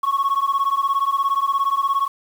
sine beating tone pair, 1096 / 1113 Hz, C#6 / C#6, -20 / +7 cents, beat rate 17 Hz, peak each -18 dBFS, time 0.03-2.08 s, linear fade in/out 10 ms, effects tanh soft clip ceiling -14 dBFS + 7-bit

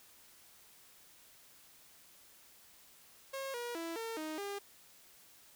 sawtooth tone with pitch steps, 541 / 479.2 / 331.7 / 453.9 / 311.6 / 402.2 Hz, C#5 / A#4 / E4 / A#4 / D#4 / G4, -42 / +48 / +11 / -46 / +3 / +44 cents, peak -35 dBFS, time 3.33-4.59 s, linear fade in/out 10 ms, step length 210 ms, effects white hiss -61 dBFS RMS until 5.55 s

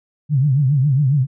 sine tone with vibrato, 138.59 Hz, C#3, in tune, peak -12 dBFS, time 0.29-1.27 s, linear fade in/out 50 ms, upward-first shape triangle, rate 7.3 Hz, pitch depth 190 cents each way, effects none

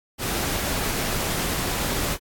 pink noise, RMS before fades -26 dBFS, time 0.18-2.18 s, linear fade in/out 50 ms, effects AAC 64 kbps

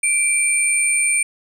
sine tone pair together, 2349 / 8930 Hz, D7 / C#9, 0 / +12 cents, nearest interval octave + major seventh, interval 2312 cents, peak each -18 / -16 dBFS, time 0.03-1.23 s, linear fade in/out 5 ms, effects tanh soft clip ceiling -8 dBFS + 8-bit

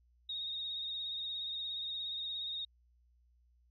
sine tone with vibrato, 3729 Hz, A#7, in tune, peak -37 dBFS, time 0.29-2.65 s, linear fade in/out 5 ms, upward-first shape sine, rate 17 Hz, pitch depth 34 cents each way, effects added 60 Hz sine -66 dBFS peak until 3.7 s

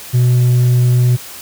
triangle tone with hard clipping, 123.47 Hz, B2, in tune, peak -7 dBFS, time 0.13-1.17 s, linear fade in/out 20 ms, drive 1 dB, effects white hiss -32 dBFS RMS until 1.41 s

